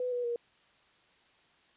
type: tone with pitch steps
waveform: sine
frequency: 499.2 / 488.4 / 474.1 Hz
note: B4 / B4 / A#4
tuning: +19 / -19 / +29 cents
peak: -30 dBFS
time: 0-0.36 s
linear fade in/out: 2 ms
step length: 120 ms
effects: white hiss -65 dBFS RMS until 1.76 s + resampled to 8000 Hz